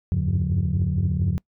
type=tone cluster; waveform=sine; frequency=81 / 93.8 / 98.2 / 141.1 / 178.3 Hz; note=E2 / F#2 / G2 / C#3 / F3; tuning=-30 / +24 / +4 / +31 / +36 cents; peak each=-25 dBFS; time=0.12-1.38 s; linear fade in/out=0 ms; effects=noise-tail reverb RT60 0.1 s tail -25 dB re dry + tanh soft clip ceiling -14 dBFS